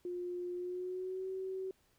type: tone with pitch glide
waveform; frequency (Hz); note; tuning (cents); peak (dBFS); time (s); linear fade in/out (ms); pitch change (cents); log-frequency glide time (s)
sine; 355.4 to 378.7; F4 to F#4; +30 to +40; -37; 0.05-1.71; 2; +110; 0.55-1.28
effects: pink hiss -72 dBFS RMS until 1.98 s